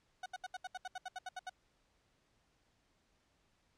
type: tone bursts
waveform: 30% pulse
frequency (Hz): 740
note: F#5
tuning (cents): 0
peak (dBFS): -38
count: 13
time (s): 0.23-1.496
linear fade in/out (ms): 5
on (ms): 30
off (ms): 73
effects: pink hiss -75 dBFS RMS until 3.77 s + low-pass 7000 Hz 12 dB/octave